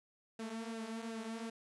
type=tone with flanger; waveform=sawtooth; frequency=225.4 Hz; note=A3; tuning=42 cents sharp; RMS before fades=-43 dBFS; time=0.39-1.5 s; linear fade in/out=5 ms; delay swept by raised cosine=0.89 to 6.49 ms; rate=2.7 Hz; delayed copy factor=-0.6; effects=resampled to 24000 Hz + 12-bit